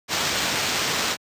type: noise with sample-and-hold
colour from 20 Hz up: white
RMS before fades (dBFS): -24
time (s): 0.08-1.17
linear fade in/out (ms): 50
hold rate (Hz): 11025
effects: high-pass 80 Hz 12 dB/octave + resampled to 32000 Hz

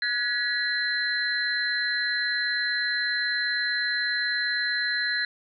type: tone cluster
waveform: sine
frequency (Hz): 1461 / 1690 / 1942 / 4085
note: F#6 / G#6 / B6 / C8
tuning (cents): -22 / +30 / -30 / -42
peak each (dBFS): -36 / -27 / -30 / -29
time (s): 0.02-5.25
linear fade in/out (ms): 2
effects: none

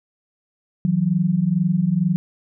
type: tone pair together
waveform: sine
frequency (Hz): 160.9 / 183.09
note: E3 / F#3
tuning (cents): -42 / -18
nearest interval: major second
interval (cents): 224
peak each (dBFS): -20 / -18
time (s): 0.85-2.16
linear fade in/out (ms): 0
effects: none

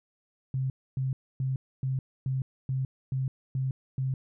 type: tone bursts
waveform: sine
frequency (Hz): 131.9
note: C3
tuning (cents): +14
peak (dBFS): -26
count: 9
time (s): 0.54-4.14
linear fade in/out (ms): 2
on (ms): 160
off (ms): 270
effects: none

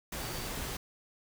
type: tone in noise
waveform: sine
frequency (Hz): 4599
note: D8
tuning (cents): -37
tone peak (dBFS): -49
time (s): 0.2-0.47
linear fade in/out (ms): 5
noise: pink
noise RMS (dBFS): -38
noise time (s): 0.12-0.77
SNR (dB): -14
effects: none

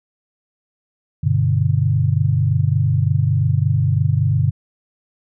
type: chord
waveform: sine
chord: G major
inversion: none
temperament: equal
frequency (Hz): 98 / 123.47 / 146.83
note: G2 / B2 / D3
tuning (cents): 0 / 0 / 0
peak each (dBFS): -18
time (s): 1.23-4.51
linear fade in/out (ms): 10
effects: none

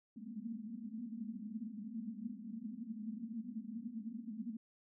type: band-pass noise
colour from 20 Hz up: pink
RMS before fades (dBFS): -45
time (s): 0.16-4.57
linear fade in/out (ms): 5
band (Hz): 210 to 240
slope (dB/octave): 96
effects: none

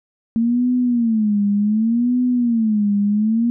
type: tone with vibrato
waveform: sine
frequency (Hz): 225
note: A3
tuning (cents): +39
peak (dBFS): -14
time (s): 0.36-3.5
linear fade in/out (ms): 0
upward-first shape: sine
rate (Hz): 0.67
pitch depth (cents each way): 180
effects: none

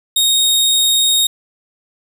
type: tone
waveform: sawtooth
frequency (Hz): 3729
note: A#7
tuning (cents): 0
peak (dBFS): -8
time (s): 0.16-1.27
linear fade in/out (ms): 5
effects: 7-bit

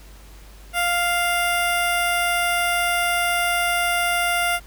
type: tone with notch filter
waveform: 10% pulse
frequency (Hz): 698.5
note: F5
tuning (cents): 0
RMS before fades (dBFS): -21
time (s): 0.73-4.6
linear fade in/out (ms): 50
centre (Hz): 4200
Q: 1.3
effects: added 50 Hz sine -42 dBFS peak until 4.66 s + pink hiss -49 dBFS RMS until 4.66 s

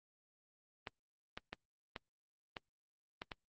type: clicks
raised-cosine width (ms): 0.3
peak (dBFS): -26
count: 7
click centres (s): 0.872 / 1.375 / 1.53 / 1.962 / 2.568 / 3.219 / 3.318
effects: Opus 24 kbps

